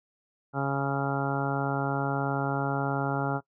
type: harmonic tone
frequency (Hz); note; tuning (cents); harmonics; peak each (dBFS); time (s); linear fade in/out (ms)
138.59; C#3; 0; 1 / 2 / 3 / 4 / 5 / 6 / 7 / 8 / 9 / 10; -30 / -33 / -36 / -37 / -36 / -34 / -41 / -44 / -40 / -35; 0.53-3.41; 50
effects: noise-tail reverb RT60 0.1 s tail -21 dB re dry